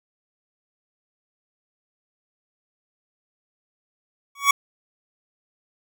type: tone with exponential growth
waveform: 25% pulse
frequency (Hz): 1124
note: C#6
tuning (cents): +24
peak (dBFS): -6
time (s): 4.35-4.51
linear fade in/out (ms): 5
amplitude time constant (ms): 33
effects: none